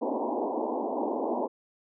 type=band-pass noise; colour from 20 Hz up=pink; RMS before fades=-30 dBFS; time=0.01-1.48 s; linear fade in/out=20 ms; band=230 to 990 Hz; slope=96 dB/octave; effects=none